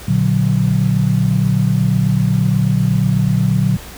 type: chord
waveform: sine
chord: Bb augmented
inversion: none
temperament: equal with one note detuned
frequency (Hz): 118.65 / 146.83 / 185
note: Bb2 / D3 / F#3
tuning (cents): +31 / 0 / 0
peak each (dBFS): -16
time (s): 0.08-3.77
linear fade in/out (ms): 5
effects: added 60 Hz sine -37 dBFS peak until 3.97 s + pink hiss -35 dBFS RMS until 3.97 s